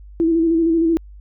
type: tone with vibrato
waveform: sine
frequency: 329.6 Hz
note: E4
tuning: in tune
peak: -13 dBFS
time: 0.2-0.97 s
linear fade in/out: 0 ms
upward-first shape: square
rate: 13 Hz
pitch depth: 31 cents each way
effects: added 50 Hz sine -37 dBFS peak until 1.2 s